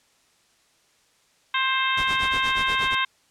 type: harmonic tone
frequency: 527 Hz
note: C5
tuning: 12 cents sharp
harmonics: 2 / 3 / 4 / 5 / 6 / 7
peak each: -25 / -27 / -28 / -29 / -30 / -30 dBFS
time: 1.54-3.05 s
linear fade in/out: 5 ms
type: noise with tremolo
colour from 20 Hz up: pink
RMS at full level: -32 dBFS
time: 1.97-2.95 s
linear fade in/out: 5 ms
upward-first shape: sine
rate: 8.4 Hz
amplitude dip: 90%
effects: white hiss -62 dBFS RMS until 3.3 s + low-pass 8000 Hz 12 dB/octave